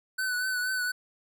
square tone with vibrato, 1500 Hz, F#6, 23 cents sharp, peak -28 dBFS, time 0.18-0.92 s, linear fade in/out 10 ms, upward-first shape triangle, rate 4.2 Hz, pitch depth 41 cents each way, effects none

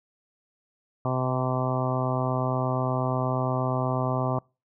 harmonic tone, 128.4 Hz, C3, 32 cents flat, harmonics 1 / 2 / 3 / 4 / 5 / 6 / 7 / 8 / 9, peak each -27 / -32 / -35 / -36 / -31 / -35 / -36 / -35 / -35 dBFS, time 1.05-4.39 s, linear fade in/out 2 ms, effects noise-tail reverb RT60 0.3 s tail -26 dB re dry

